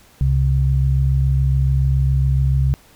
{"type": "tone pair together", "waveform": "sine", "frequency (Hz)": [67.1, 134.2], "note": ["C2", "C3"], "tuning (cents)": [44, 44], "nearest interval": "octave", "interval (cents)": 1200, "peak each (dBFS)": -16, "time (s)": [0.21, 2.74], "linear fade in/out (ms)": 0, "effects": ["pink hiss -50 dBFS RMS until 2.95 s"]}